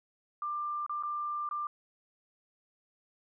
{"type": "tone with dropouts", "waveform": "sine", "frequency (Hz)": 1189, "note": "D6", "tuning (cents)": 21, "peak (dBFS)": -32, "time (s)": [0.42, 1.67], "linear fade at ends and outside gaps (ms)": 2, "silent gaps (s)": [[0.864, 0.895], [1.026, 1.034], [1.49, 1.511]], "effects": []}